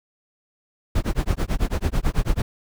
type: noise with tremolo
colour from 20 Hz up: brown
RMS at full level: -18 dBFS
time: 0.95-2.42 s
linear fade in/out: 5 ms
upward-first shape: sine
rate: 9.1 Hz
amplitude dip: 100%
effects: none